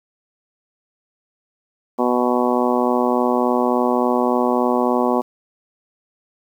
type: harmonic tone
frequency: 123.47 Hz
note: B2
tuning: in tune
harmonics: 2 / 3 / 4 / 5 / 6 / 7 / 8 / 9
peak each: -20 / -22 / -23 / -24 / -25 / -25 / -26 / -27 dBFS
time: 1.98-5.22 s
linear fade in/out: 20 ms
effects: 8-bit